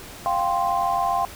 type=chord; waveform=sine; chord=F suspended second; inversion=none; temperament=just; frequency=698.5 / 785.8 / 1047.7 Hz; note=F5 / G5 / C6; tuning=0 / +4 / +2 cents; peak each=-24 dBFS; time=0.26-1.25 s; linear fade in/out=0 ms; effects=pink hiss -40 dBFS RMS until 1.35 s